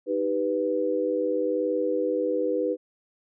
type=chord; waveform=sine; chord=Eb augmented; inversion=none; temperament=equal; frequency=311.1 / 392 / 493.9 Hz; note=Eb4 / G4 / B4; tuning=0 / 0 / 0 cents; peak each=-29 / -29 / -25 dBFS; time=0.06-2.77 s; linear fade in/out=50 ms; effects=none